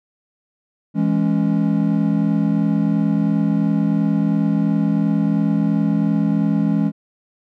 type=chord; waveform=triangle; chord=C# minor; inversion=first; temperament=equal; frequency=164.81 / 207.7 / 277.2 Hz; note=E3 / G#3 / C#4; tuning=0 / 0 / 0 cents; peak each=-18 / -16 / -19 dBFS; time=0.94-6.92 s; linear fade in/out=50 ms; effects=none